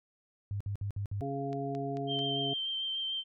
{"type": "tone bursts", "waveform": "sine", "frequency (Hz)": 100.9, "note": "G#2", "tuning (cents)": -49, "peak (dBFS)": -32, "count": 5, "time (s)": [0.51, 1.209], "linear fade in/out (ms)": 0, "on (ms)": 95, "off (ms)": 56}
{"type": "harmonic tone", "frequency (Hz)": 138.59, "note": "C#3", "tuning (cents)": 0, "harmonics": [1, 2, 3, 5], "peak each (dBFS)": [-38, -38, -38, -38], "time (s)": [1.21, 2.54], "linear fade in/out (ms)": 10}
{"type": "click train", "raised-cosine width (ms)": 0.2, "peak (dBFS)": -32, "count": 4, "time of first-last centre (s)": [1.53, 2.191], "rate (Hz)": 4.54}
{"type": "tone with vibrato", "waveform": "sine", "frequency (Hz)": 3138, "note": "G7", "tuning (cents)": 1, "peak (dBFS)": -32, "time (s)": [2.07, 3.24], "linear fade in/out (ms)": 50, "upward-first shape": "triangle", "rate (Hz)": 6.8, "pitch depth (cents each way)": 18}
{"effects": []}